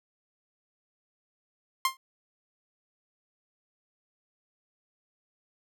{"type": "tone with exponential decay", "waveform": "sawtooth", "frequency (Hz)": 1056, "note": "C6", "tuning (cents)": 16, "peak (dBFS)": -16, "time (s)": [1.85, 1.97], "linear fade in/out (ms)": 2, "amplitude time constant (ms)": 25, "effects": []}